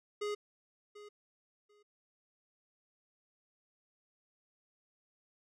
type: tone with echo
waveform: square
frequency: 415.3 Hz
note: G#4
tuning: in tune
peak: -35 dBFS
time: 0.21-0.35 s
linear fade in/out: 10 ms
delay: 740 ms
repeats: 2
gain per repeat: -15 dB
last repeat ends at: 1.83 s
effects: low-pass 7000 Hz 12 dB/octave